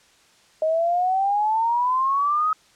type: exponential sweep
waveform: sine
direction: up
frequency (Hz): 622.3 to 1278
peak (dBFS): -18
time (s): 0.62-2.53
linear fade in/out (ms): 2
effects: white hiss -56 dBFS RMS until 2.75 s + low-pass 7000 Hz 12 dB/octave